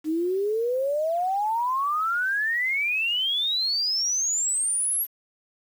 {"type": "exponential sweep", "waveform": "sine", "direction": "up", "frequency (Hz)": [303.4, 11840], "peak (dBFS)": -22, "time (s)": [0.04, 5.07], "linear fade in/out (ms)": 50, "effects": ["8-bit"]}